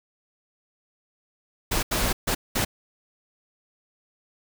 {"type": "noise bursts at uneven times", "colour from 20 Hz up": "pink", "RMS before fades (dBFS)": -24, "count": 4, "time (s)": [[1.71, 1.83], [1.91, 2.13], [2.27, 2.35], [2.55, 2.65]], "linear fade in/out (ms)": 10, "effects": []}